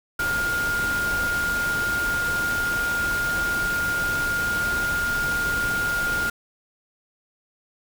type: tone in noise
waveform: sine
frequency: 1415 Hz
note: F6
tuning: 22 cents sharp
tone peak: -22 dBFS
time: 0.19-6.3 s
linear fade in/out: 5 ms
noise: pink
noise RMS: -31 dBFS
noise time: 0.19-6.3 s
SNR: +6 dB
effects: none